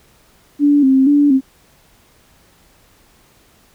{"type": "tone with vibrato", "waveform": "sine", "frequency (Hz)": 277.2, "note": "C#4", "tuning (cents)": 0, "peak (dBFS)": -8, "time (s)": [0.59, 1.41], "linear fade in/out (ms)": 50, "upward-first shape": "square", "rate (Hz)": 2.1, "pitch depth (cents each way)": 74, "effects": ["pink hiss -52 dBFS RMS until 3.74 s"]}